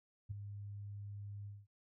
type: tone with ADSR envelope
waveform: sine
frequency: 101.7 Hz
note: G#2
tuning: 36 cents flat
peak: -36 dBFS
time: 0.29-1.67 s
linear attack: 22 ms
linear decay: 9 ms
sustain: -8 dB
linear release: 210 ms
effects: none

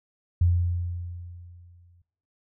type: tone with exponential decay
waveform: sine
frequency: 87.31 Hz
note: F2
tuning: in tune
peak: -16 dBFS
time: 0.41-2.02 s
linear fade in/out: 5 ms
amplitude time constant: 350 ms
effects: noise-tail reverb RT60 0.6 s tail -19 dB re dry

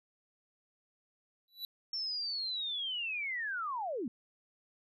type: tone with exponential growth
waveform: square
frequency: 3951 Hz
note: B7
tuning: in tune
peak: -35 dBFS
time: 1.48-1.65 s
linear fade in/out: 1 ms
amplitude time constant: 35 ms
type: linear sweep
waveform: sine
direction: down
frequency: 5450 to 205.2 Hz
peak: -34 dBFS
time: 1.93-4.08 s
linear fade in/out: 2 ms
effects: resampled to 32000 Hz

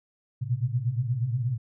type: tone cluster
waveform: sine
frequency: 114.2 / 122.9 / 131.2 Hz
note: A#2 / B2 / C3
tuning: -35 / -8 / +5 cents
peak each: -29 dBFS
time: 0.41-1.58 s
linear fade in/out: 20 ms
effects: none

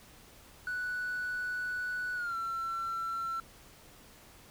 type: tone with pitch glide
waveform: triangle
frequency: 1480 to 1349.3 Hz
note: F#6 to E6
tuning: 0 to +40 cents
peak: -30 dBFS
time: 0.67-3.4 s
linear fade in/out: 2 ms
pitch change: -160 cents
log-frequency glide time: 2.15-2.36 s
effects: tanh soft clip ceiling -28 dBFS + pink hiss -56 dBFS RMS until 4.5 s

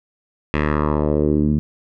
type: tone with low-pass filter sweep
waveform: 10% pulse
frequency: 75 Hz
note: D2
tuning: 37 cents sharp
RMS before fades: -18 dBFS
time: 0.54-1.59 s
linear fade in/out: 0 ms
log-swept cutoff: 2400 to 190 Hz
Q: 2.2
effects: none

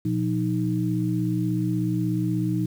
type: tone cluster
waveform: sine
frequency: 120.4 / 176.9 / 311.8 Hz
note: B2 / F3 / D#4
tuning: -44 / +23 / +4 cents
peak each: -26 dBFS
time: 0.05-2.66 s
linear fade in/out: 5 ms
effects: 8-bit

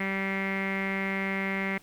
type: tone with low-pass filter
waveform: sawtooth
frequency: 193.8 Hz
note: G3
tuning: 20 cents flat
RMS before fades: -30 dBFS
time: 0-1.78 s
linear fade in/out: 5 ms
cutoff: 2100 Hz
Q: 9.4
effects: pink hiss -57 dBFS RMS until 1.82 s

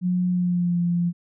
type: tone with pitch glide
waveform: sine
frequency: 180.2 to 173.36 Hz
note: F#3 to F3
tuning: -45 to -12 cents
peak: -19 dBFS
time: 0.01-1.13 s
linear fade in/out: 50 ms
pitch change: -67 cents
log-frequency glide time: 0.29-0.8 s
effects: none

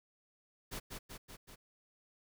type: noise with echo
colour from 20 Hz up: pink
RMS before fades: -42 dBFS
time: 0.71-0.8 s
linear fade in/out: 20 ms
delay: 190 ms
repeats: 4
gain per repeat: -3 dB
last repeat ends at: 1.56 s
effects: none

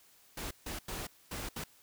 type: noise bursts at uneven times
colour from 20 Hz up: pink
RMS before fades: -40 dBFS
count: 5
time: 0.37-0.51 / 0.66-0.79 / 0.88-1.07 / 1.31-1.49 / 1.56-1.64 s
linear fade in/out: 5 ms
effects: white hiss -63 dBFS RMS until 1.82 s

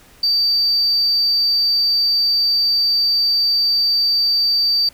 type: tone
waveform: sine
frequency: 4636 Hz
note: D8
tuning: 23 cents flat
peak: -12 dBFS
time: 0.23-4.89 s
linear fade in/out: 5 ms
effects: tanh soft clip ceiling -10 dBFS + pink hiss -48 dBFS RMS until 4.93 s

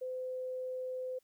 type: tone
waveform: sine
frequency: 511 Hz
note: C5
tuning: 41 cents flat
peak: -36 dBFS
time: 0.01-1.19 s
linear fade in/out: 10 ms
effects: white hiss -75 dBFS RMS until 1.23 s

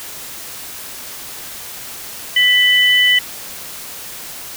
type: tone pair together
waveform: sine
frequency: 1975.5 / 3003 Hz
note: B6 / F#7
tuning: 0 / +25 cents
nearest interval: perfect fifth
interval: 725 cents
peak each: -12 dBFS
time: 2.36-3.19 s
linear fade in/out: 5 ms
effects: white hiss -31 dBFS RMS until 4.56 s

